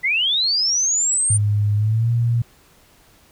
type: linear sweep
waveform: sine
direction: up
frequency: 1955 to 9130 Hz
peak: -16 dBFS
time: 0.03-1.38 s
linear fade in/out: 20 ms
type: tone with pitch glide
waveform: sine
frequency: 103.8 to 117.87 Hz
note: G#2 to A#2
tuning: 0 to +20 cents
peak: -15 dBFS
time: 1.3-2.42 s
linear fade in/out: 5 ms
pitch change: +220 cents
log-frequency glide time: 1.76-2.11 s
effects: pink hiss -53 dBFS RMS until 3.31 s